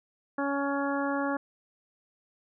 harmonic tone, 280 Hz, C#4, 18 cents sharp, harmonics 1 / 2 / 3 / 4 / 5 / 6, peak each -30 / -33 / -35 / -36 / -37 / -38 dBFS, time 0.38-1.37 s, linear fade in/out 5 ms, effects none

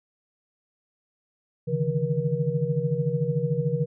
sine tone cluster, 137.1 / 150.6 / 164.1 / 478.3 Hz, C#3 / D3 / E3 / A#4, -19 / +44 / -8 / +44 cents, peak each -28 dBFS, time 1.67-3.86 s, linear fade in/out 20 ms, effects none

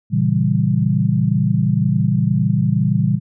sine chord, A# diminished seventh, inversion none, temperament equal, 116.54 / 138.59 / 164.81 / 196 Hz, A#2 / C#3 / E3 / G3, 0 / 0 / 0 / 0 cents, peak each -19 dBFS, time 0.1-3.2 s, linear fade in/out 50 ms, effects none

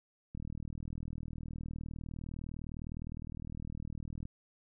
click train, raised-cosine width 5 ms, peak -30 dBFS, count 156, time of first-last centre 0.35-4.254 s, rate 39.7 Hz, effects none

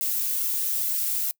violet noise with flanger, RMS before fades -26 dBFS, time 0.01-1.31 s, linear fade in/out 0 ms, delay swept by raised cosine 1.4 to 3.7 ms, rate 2.4 Hz, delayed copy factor +0.6, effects noise-tail reverb RT60 0.1 s tail -25 dB re dry

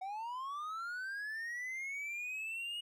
triangle linear sweep, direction up, 740 to 2897 Hz, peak -37 dBFS, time 0.01-2.81 s, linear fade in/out 10 ms, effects none

